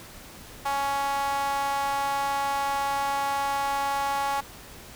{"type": "tone with high-pass filter", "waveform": "sawtooth", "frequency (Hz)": 278.4, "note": "C#4", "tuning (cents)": 8, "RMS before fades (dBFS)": -27, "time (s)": [0.65, 4.41], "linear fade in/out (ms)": 10, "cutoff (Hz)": 900, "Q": 5.3, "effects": ["pink hiss -45 dBFS RMS until 4.95 s"]}